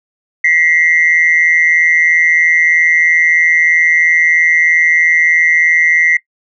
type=tone pair together; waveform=sine; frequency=1929.9 / 2093 Hz; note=B6 / C7; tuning=-40 / 0 cents; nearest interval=minor second; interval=140 cents; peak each=-10 dBFS; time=0.44-6.17 s; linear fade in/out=5 ms; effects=noise-tail reverb RT60 0.1 s tail -19 dB re dry + tanh soft clip ceiling -1 dBFS